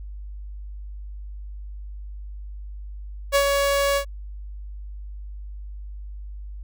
sawtooth tone with ADSR envelope, 561 Hz, C#5, 21 cents sharp, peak -11 dBFS, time 3.32-4.05 s, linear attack 34 ms, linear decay 76 ms, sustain -4 dB, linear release 86 ms, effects added 50 Hz sine -33 dBFS peak until 6.63 s

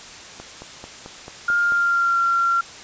click train, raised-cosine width 1 ms, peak -22 dBFS, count 7, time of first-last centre 0.4-1.722 s, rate 4.54 Hz
sine tone with pitch glide, 1409 to 1373.6 Hz, F6 to F6, +15 to -29 cents, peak -16 dBFS, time 1.48-2.61 s, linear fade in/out 5 ms, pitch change -44 cents, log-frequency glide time 1.58-2.19 s
effects white hiss -39 dBFS RMS until 2.83 s + resampled to 16000 Hz

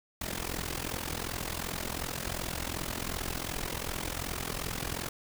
pink noise with amplitude modulation, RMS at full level -32 dBFS, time 0.21-5.09 s, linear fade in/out 5 ms, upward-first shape sine, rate 42.7 Hz, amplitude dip 85%, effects none

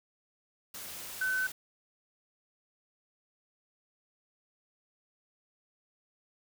sine tone in noise, 1519 Hz, F#6, 45 cents sharp, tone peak -28 dBFS, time 1.21-1.47 s, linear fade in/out 5 ms, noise white, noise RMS -43 dBFS, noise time 0.74-1.52 s, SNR +12 dB, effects none

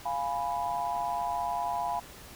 sine chord, F diminished, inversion none, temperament equal, 698.5 / 830.6 / 987.8 Hz, F5 / Ab5 / Cb6, 0 / 0 / 0 cents, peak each -33 dBFS, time 0.05-2 s, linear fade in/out 10 ms, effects pink hiss -48 dBFS RMS until 2.35 s

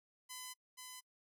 5% pulse tone pair in turn, 1012 / 1012 Hz, B5 / B5, +42 / +42 cents, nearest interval unison, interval 0 cents, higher neither, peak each -34 / -37 dBFS, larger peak first, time 0.29-0.54 / 0.77-1.01 s, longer first, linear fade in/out 20 ms, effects noise-tail reverb RT60 0.1 s tail -25 dB re dry

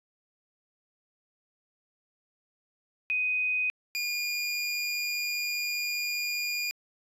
sine / 25% pulse tone pair in turn, 2500 / 2425 Hz, D#7 / D#7, +8 / -45 cents, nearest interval minor second, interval 53 cents, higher first, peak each -25 dBFS, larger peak neither, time 3.1-3.7 / 3.95-6.71 s, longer second, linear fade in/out 0 ms, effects resampled to 32000 Hz

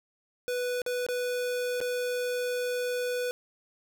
square tone with dropouts, 493.9 Hz, B4, in tune, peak -29 dBFS, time 0.48-3.31 s, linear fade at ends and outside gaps 0 ms, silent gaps 0.818-0.863 / 1.065-1.087 / 1.804-1.813 s, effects none

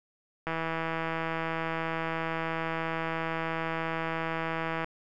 click train, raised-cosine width 0.5 ms, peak -17 dBFS, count 714, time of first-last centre 0.47-4.844 s, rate 163 Hz, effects none

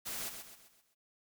white noise with echo, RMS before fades -40 dBFS, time 0.05-0.3 s, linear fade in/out 20 ms, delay 130 ms, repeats 5, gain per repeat -7 dB, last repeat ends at 0.95 s, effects none

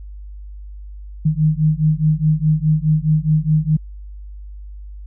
sine beating tone pair, 152.7 / 157.5 Hz, D#3 / D#3, -32 / +21 cents, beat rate 4.8 Hz, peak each -16 / -16 dBFS, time 1.25-3.77 s, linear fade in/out 10 ms, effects added 50 Hz sine -31 dBFS peak until 5.06 s

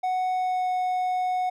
triangle tone with pitch glide, 740 to 734.5 Hz, F#5 to F#5, 0 to -13 cents, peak -21 dBFS, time 0.03-1.5 s, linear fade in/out 10 ms, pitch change -13 cents, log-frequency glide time 0.32-0.71 s, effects none

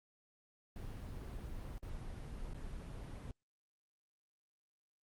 brown noise with dropouts, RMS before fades -45 dBFS, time 0.76-3.31 s, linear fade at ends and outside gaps 1 ms, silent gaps 1.782-1.828 / 2.534-2.544 s, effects Opus 24 kbps

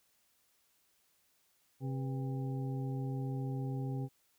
harmonic tone with a mistuned harmonic, 133.3 Hz, C3, 33 cents sharp, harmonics 1 / 2 / 3 / 4 / 6, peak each -35 / -42 / -47 / -51 / -51 dBFS, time 1.8-4.09 s, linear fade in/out 50 ms, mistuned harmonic 4, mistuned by -130 cents, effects white hiss -73 dBFS RMS until 4.38 s

